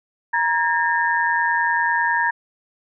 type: tone cluster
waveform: sine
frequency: 942 / 1640 / 1810 Hz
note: A#5 / G#6 / A6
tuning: +18 / -22 / +48 cents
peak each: -20 / -22 / -22 dBFS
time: 0.33-2.31 s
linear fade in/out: 10 ms
effects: none